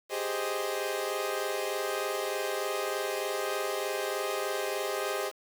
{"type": "chord", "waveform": "sawtooth", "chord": "Ab major seventh", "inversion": "third", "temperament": "equal", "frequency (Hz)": [392, 415.3, 523.3, 622.3], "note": ["G4", "Ab4", "C5", "Eb5"], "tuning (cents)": [0, 0, 0, 0], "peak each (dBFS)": -32, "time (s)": [0.09, 5.32], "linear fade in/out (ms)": 50, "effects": ["8-bit"]}